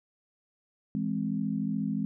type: chord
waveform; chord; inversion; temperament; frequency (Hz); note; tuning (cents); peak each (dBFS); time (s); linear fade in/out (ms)
sine; E augmented; none; equal; 164.81 / 207.7 / 261.6; E3 / G#3 / B#3; 0 / 0 / 0; -34 / -30 / -33; 0.95-2.05; 0
effects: none